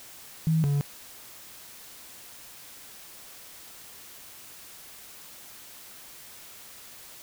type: tone pair in turn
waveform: sine / triangle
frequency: 160 / 142.63 Hz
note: D#3 / C#3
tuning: +49 / +50 cents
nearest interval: major second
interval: 199 cents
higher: first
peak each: -20 dBFS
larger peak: neither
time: 0.47-0.64 / 0.64-0.81 s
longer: neither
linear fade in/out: 0 ms
effects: white hiss -47 dBFS RMS until 7.22 s